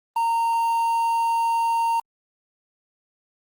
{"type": "tone with quantisation", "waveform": "triangle", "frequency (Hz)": 922, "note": "A#5", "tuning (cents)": -19, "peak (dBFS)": -17, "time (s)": [0.16, 2], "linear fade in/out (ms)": 5, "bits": 7, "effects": ["Opus 24 kbps"]}